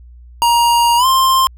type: tone with pitch glide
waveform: square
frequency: 943 to 1052.4 Hz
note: A#5 to C6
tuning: +20 to +10 cents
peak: -10 dBFS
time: 0.42-1.47 s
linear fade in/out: 0 ms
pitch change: +190 cents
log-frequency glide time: 0.97-1.06 s
effects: added 60 Hz sine -36 dBFS peak until 1.57 s